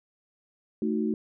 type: chord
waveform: sine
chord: D# diminished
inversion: second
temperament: equal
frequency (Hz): 220 / 311.1 / 370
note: A3 / D#4 / F#4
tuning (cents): 0 / 0 / 0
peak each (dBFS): -27 / -30 / -31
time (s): 0.82-1.14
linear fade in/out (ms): 2
effects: none